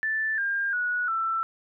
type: tone with pitch steps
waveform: sine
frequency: 1760 / 1604.6 / 1463 / 1333.8 Hz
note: A6 / G6 / F#6 / E6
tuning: 0 / +40 / -20 / +20 cents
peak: -24 dBFS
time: 0.03-1.43 s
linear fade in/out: 0 ms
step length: 350 ms
effects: none